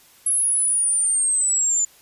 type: linear sweep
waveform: sine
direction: down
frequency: 10890 to 7040 Hz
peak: -17 dBFS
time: 0.26-1.85 s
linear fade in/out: 5 ms
effects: white hiss -52 dBFS RMS until 2.01 s + resampled to 32000 Hz